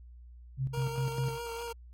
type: tone with tremolo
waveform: sine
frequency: 132.6 Hz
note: C3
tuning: 23 cents sharp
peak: -28 dBFS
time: 0.57-1.39 s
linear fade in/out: 50 ms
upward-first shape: square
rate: 4.9 Hz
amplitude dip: 65%
type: tone with vibrato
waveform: 25% pulse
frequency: 466.2 Hz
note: A#4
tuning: in tune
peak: -33 dBFS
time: 0.73-1.73 s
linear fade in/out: 10 ms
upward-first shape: sine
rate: 4.7 Hz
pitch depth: 23 cents each way
effects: added 60 Hz sine -48 dBFS peak until 1.93 s + AAC 48 kbps